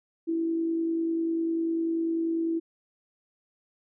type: tone with amplitude modulation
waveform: sine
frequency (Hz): 329.6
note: E4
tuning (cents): 0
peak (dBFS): -23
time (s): 0.27-2.6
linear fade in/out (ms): 20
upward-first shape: sine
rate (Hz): 50.1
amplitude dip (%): 35
effects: none